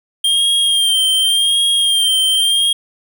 square tone with vibrato, 3196 Hz, G7, 33 cents sharp, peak -12 dBFS, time 0.24-2.73 s, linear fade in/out 5 ms, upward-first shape sine, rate 0.88 Hz, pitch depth 40 cents each way, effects none

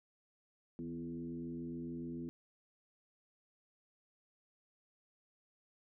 sine tone with frequency modulation, 249.2 Hz, B3, 16 cents sharp, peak -40 dBFS, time 0.79-2.29 s, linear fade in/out 0 ms, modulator 87 Hz, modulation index 1.1, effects none

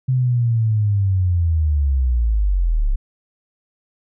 sine linear sweep, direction down, 130.81 to 32.39 Hz, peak -14 dBFS, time 0.08-2.96 s, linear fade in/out 10 ms, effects none

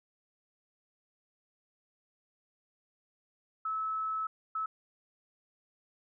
sine tone bursts at uneven times, 1300 Hz, E6, 24 cents flat, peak -31 dBFS, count 2, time 3.65-4.27 / 4.55-4.66 s, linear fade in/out 5 ms, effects none

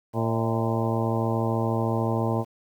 harmonic tone with a mistuned harmonic, 113.8 Hz, A#2, 41 cents flat, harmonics 1 / 2 / 3 / 4 / 5 / 6 / 7 / 8 / 9, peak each -26 / -29 / -31 / -32 / -33 / -34 / -34 / -35 / -36 dBFS, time 0.13-2.45 s, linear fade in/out 50 ms, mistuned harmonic 6, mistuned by -69 cents, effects 9-bit

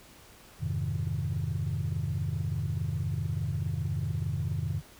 sine chord, F minor seventh, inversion none, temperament equal, 87.31 / 103.83 / 130.81 / 155.56 Hz, F2 / Ab2 / C3 / Eb3, 0 / 0 / 0 / 0 cents, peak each -33 dBFS, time 0.59-4.82 s, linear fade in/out 50 ms, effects tanh soft clip ceiling -22 dBFS + pink hiss -54 dBFS RMS until 4.99 s

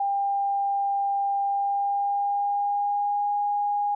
sine tone with pitch glide, 798 to 820 Hz, G5 to G#5, +31 to -22 cents, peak -22 dBFS, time 0-3.95 s, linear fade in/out 5 ms, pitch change +47 cents, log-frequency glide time 1.42-3.31 s, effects none

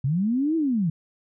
sine linear two-way sweep, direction up then down, 124.7 to 332.4 to 150.7 Hz, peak -20 dBFS, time 0.04-0.9 s, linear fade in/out 5 ms, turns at 0.56 s, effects none

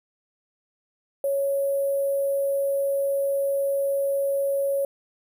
sine tone with sample-and-hold, 554.4 Hz, C#5, in tune, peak -21 dBFS, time 1.24-4.85 s, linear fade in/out 2 ms, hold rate 11025 Hz, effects none

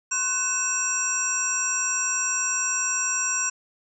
sine tone cluster, 1060 / 1509 / 2628 / 5760 / 7400 Hz, C6 / F#6 / E7 / F#8 / A#8, +22 / +34 / -6 / -47 / -14 cents, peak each -34 / -32 / -32 / -26 / -27 dBFS, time 0.11-3.5 s, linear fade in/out 10 ms, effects none

